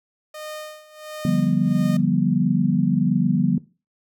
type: tone with tremolo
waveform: sawtooth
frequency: 613 Hz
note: D#5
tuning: 26 cents flat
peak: -27 dBFS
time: 0.34-1.97 s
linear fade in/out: 5 ms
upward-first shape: sine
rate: 1.4 Hz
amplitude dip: 85%
type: chord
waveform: sine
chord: G dominant seventh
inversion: second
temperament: equal with one note detuned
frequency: 146.83 / 174.61 / 196 / 242.1 Hz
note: D3 / F3 / G3 / B3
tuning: 0 / 0 / 0 / -34 cents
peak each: -23 / -21 / -23 / -22 dBFS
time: 1.25-3.58 s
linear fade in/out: 2 ms
effects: noise-tail reverb RT60 0.3 s tail -17 dB re dry